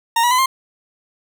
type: tone with pitch steps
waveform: 40% pulse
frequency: 925 / 967.1 / 1011.1 / 1057 Hz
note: A#5 / B5 / B5 / C6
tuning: -14 / -37 / +40 / +17 cents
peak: -12 dBFS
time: 0.16-0.46 s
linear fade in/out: 5 ms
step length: 75 ms
effects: none